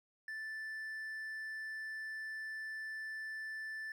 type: tone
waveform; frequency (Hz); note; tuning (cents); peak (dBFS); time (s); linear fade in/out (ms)
triangle; 1760; A6; 0; -39; 0.28-3.92; 2
effects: none